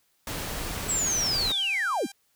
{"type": "noise", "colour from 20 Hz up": "pink", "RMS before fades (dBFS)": -33, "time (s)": [0.27, 1.52], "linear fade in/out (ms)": 2}
{"type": "linear sweep", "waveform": "sine", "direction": "down", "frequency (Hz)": [7880, 156], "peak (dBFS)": -24, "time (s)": [0.88, 2.07], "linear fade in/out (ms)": 20}
{"type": "tone with pitch glide", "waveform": "5% pulse", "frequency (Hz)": [784, 793.1], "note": ["G5", "G5"], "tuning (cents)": [0, 20], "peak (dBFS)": -28, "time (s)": [1.06, 2.12], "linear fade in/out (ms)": 5, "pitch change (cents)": 20, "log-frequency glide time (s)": [1.67, 1.89]}
{"effects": ["white hiss -69 dBFS RMS until 2.35 s"]}